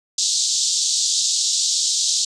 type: band-pass noise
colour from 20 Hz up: white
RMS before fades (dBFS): -20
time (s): 0.18-2.25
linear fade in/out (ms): 5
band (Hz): 3600 to 7700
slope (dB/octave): 48
effects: resampled to 22050 Hz